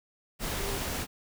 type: tone in noise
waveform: sine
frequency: 397.8 Hz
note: G4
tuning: 25 cents sharp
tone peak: -38 dBFS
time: 0.57-0.8 s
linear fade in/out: 50 ms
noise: pink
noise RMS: -33 dBFS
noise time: 0.39-1.07 s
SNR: -8 dB
effects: none